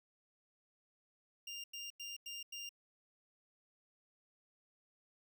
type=tone bursts; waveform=25% pulse; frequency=2798 Hz; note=F7; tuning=3 cents sharp; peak=-40 dBFS; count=5; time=1.47-2.692 s; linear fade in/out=5 ms; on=170 ms; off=93 ms; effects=none